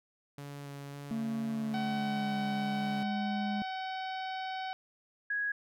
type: tone with vibrato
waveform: sawtooth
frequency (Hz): 141.8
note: C#3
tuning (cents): +40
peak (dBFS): -38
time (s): 0.38-3.03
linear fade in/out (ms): 2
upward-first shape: square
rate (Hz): 1.8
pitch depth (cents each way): 9
type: tone with pitch glide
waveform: triangle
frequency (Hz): 224.8 to 206.1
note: A3 to G#3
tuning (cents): +37 to -13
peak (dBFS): -30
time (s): 1.11-3.62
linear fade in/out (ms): 0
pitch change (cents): -150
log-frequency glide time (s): 1.45-2.35
type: harmonic tone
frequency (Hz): 756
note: F#5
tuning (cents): +37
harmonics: 1 / 2 / 3 / 4 / 5 / 6 / 7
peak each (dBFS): -36 / -44 / -47 / -49 / -50 / -55 / -55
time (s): 1.74-4.73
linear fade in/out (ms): 0
type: tone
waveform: sine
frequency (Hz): 1661.2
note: G#6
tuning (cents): 0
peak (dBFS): -30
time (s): 5.3-5.52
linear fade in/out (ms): 5
effects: none